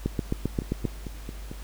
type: two click trains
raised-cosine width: 3 ms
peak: -22 / -12 dBFS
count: 5 / 7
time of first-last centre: 0.62-1.515 / 0.06-0.853 s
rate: 4.47 / 7.57 Hz
effects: added 50 Hz sine -37 dBFS peak until 1.63 s + pink hiss -48 dBFS RMS until 1.63 s